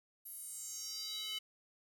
square tone with high-pass filter sweep, 429.7 Hz, A4, 41 cents flat, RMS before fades -44 dBFS, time 0.25-1.39 s, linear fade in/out 10 ms, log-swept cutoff 12000 to 2900 Hz, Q 4.7, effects none

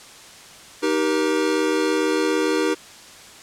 square tone cluster, 311.1 / 388.7 / 475.4 Hz, D#4 / G4 / A#4, 0 / -15 / +34 cents, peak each -23 / -24 / -24 dBFS, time 0.82-2.75 s, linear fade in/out 20 ms, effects white hiss -43 dBFS RMS until 3.42 s + low-pass 8000 Hz 12 dB/octave

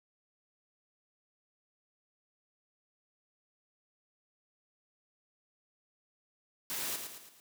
white noise with echo, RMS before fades -37 dBFS, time 6.7-6.96 s, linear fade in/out 0 ms, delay 110 ms, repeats 4, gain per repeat -6 dB, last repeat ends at 7.4 s, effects high-pass 100 Hz 12 dB/octave

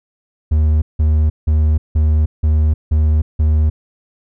triangle tone bursts, 77 Hz, D#2, 17 cents flat, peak -8 dBFS, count 7, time 0.51-3.7 s, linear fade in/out 10 ms, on 310 ms, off 170 ms, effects none

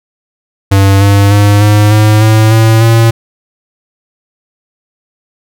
square tone with pitch steps, 98 / 100.17 / 102.4 / 104.67 / 106.99 / 109.37 / 111.79 / 114.28 Hz, G2 / G2 / G#2 / G#2 / A2 / A2 / A2 / A#2, 0 / +38 / -24 / +14 / -48 / -10 / +28 / -34 cents, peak -4 dBFS, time 0.71-3.11 s, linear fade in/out 10 ms, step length 300 ms, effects none

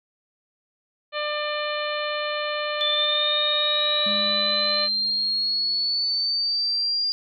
harmonic tone, 597 Hz, D5, 28 cents sharp, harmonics 1 / 2 / 3 / 4 / 5 / 6 / 7, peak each -28 / -31 / -33 / -34 / -35 / -36 / -36 dBFS, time 1.12-4.89 s, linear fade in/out 50 ms
sine linear sweep, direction up, 3520 to 4815 Hz, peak -21 dBFS, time 2.81-7.12 s, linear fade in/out 0 ms
triangle tone with exponential decay, 207.7 Hz, G#3, in tune, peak -28 dBFS, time 4.06-6.59 s, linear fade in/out 5 ms, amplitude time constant 550 ms
effects none

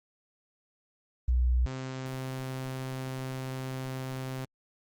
sine / sawtooth tone pair in turn, 61.74 / 130.82 Hz, B1 / C3, 0 / 0 cents, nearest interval octave + minor second, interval 1300 cents, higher second, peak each -22 / -30 dBFS, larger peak first, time 1.28-1.66 / 1.66-4.45 s, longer second, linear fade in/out 5 ms, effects Opus 24 kbps

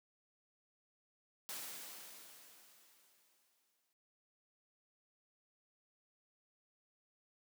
white noise with exponential decay, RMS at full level -44 dBFS, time 1.49-3.93 s, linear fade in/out 0 ms, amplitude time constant 530 ms, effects high-pass 200 Hz 12 dB/octave

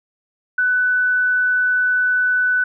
sine tone, 1495 Hz, F#6, 17 cents sharp, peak -14 dBFS, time 0.58-2.64 s, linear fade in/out 5 ms, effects none

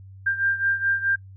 sine beating tone pair, 1589 / 1593.7 Hz, G6 / G6, +23 / +28 cents, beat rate 4.7 Hz, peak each -22 / -26 dBFS, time 0.26-1.16 s, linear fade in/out 10 ms, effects noise-tail reverb RT60 0.1 s tail -21 dB re dry + added 96 Hz sine -41 dBFS peak until 1.36 s

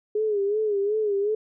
sine tone with vibrato, 415.3 Hz, G#4, in tune, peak -21 dBFS, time 0.15-1.35 s, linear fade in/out 5 ms, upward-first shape sine, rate 2.7 Hz, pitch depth 86 cents each way, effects none

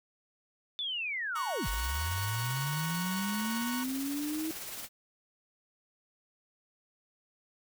sine linear two-way sweep, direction down then up, 3548 to 46.63 to 321.9 Hz, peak -32 dBFS, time 0.79-4.51 s, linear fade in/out 0 ms, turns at 1.68 s
sawtooth chord, F# major, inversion first, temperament equal, 932.3 / 1108.7 / 1480 Hz, A#5 / C#6 / F#6, 0 / 0 / 0 cents, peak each -37 dBFS, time 1.35-3.84 s, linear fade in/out 10 ms
white noise with tremolo, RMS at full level -40 dBFS, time 1.61-4.89 s, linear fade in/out 50 ms, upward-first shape sine, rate 18 Hz, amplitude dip 35%
effects none

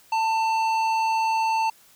triangle tone with tanh clipping, 892 Hz, A5, 23 cents sharp, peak -22 dBFS, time 0.12-1.7 s, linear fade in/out 5 ms, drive 16 dB, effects white hiss -55 dBFS RMS until 1.95 s

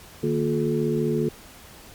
sine tone cluster, 151.3 / 231.4 / 355.4 / 430.4 Hz, D#3 / A#3 / F4 / A4, -48 / -13 / +30 / -38 cents, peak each -26 dBFS, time 0.23-1.29 s, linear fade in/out 5 ms, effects pink hiss -46 dBFS RMS until 1.94 s + MP3 96 kbps

